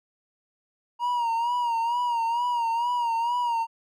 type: tone with vibrato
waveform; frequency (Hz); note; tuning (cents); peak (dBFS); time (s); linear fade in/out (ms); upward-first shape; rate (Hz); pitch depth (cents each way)
triangle; 945; A#5; +23; -21; 0.99-3.67; 50; sine; 2.2; 63
effects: none